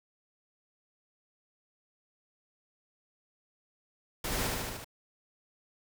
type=noise with echo; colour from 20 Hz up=pink; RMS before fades=-34 dBFS; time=4.24-4.47 s; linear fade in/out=5 ms; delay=75 ms; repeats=5; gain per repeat=-2 dB; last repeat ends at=4.845 s; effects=none